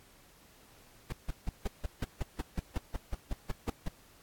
brown noise bursts, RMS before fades -31 dBFS, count 16, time 1.1-3.884 s, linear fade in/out 5 ms, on 24 ms, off 160 ms, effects pink hiss -60 dBFS RMS until 4.22 s + AAC 64 kbps

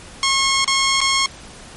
10% pulse tone with dropouts, 1084 Hz, C#6, 39 cents flat, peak -6 dBFS, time 0.23-1.26 s, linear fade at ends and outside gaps 1 ms, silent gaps 0.645-0.677 / 1.005-1.014 s, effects pink hiss -39 dBFS RMS until 1.76 s + MP3 48 kbps

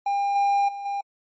triangle tone with level steps, 802 Hz, G5, 39 cents sharp, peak -19 / -16 / -29 / -23 dBFS, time 0.06-1.01 s, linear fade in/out 5 ms, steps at 0.35 / 0.68 / 0.85 s, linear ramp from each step 10 ms, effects MP3 32 kbps

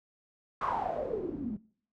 white noise with low-pass filter sweep, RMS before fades -34 dBFS, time 0.61-1.57 s, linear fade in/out 5 ms, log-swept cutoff 1200 to 200 Hz, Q 9.2, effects noise-tail reverb RT60 0.5 s tail -21 dB re dry

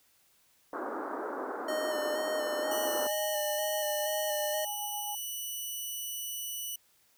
pink band-pass noise, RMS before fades -37 dBFS, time 0.73-3.07 s, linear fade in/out 2 ms, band 270 to 1500 Hz, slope 48 dB/octave
square tone with vibrato, 611 Hz, D#5, 32 cents flat, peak -32 dBFS, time 1.68-4.65 s, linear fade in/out 5 ms, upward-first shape square, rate 2.1 Hz, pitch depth 21 cents each way
sine tone with tremolo, 830.6 Hz, G#5, in tune, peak -36 dBFS, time 2.67-5.15 s, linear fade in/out 2 ms, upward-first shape sine, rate 7.5 Hz, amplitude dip 40%
5% pulse tone, 2960 Hz, F#7, in tune, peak -27 dBFS, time 2.71-6.76 s, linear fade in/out 5 ms
effects white hiss -67 dBFS RMS until 7.17 s

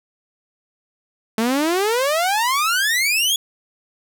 sawtooth exponential sweep, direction up, 215.9 to 3415 Hz, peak -13 dBFS, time 1.38-3.36 s, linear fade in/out 2 ms, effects none

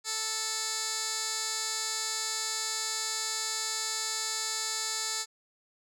15% pulse tone with band-pass filter, 440 Hz, A4, in tune, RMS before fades -33 dBFS, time 0.04-5.26 s, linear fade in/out 50 ms, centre 6200 Hz, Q 2, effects none

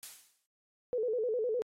blue noise with exponential decay, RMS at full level -39 dBFS, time 0.03-0.46 s, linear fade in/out 0 ms, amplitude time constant 92 ms
sine tone with vibrato, 464.4 Hz, A#4, 7 cents flat, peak -29 dBFS, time 0.93-1.62 s, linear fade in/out 0 ms, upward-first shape square, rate 9.8 Hz, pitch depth 110 cents each way
effects low-pass 11000 Hz 12 dB/octave + AAC 48 kbps

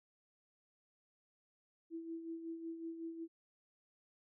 sine tone with tremolo, 329.6 Hz, E4, in tune, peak -40 dBFS, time 1.9-3.28 s, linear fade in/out 50 ms, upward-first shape sine, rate 5.4 Hz, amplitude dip 55%, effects none

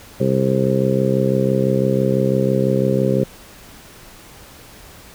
harmonic tone, 66 Hz, C2, 16 cents sharp, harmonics 2 / 3 / 4 / 5 / 6 / 7 / 8, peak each -20 / -20 / -25 / -27 / -21 / -26 / -21 dBFS, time 0.2-3.24 s, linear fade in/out 5 ms, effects pink hiss -42 dBFS RMS until 5.14 s

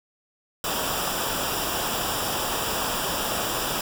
pink noise with comb filter, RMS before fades -27 dBFS, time 0.64-3.81 s, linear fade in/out 2 ms, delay 0.47 ms, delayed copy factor -0.7, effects none

